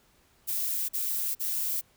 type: noise bursts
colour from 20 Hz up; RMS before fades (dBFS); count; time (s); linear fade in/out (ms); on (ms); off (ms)
violet; -30; 3; 0.47-1.814; 20; 420; 42
effects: pink hiss -64 dBFS RMS until 1.96 s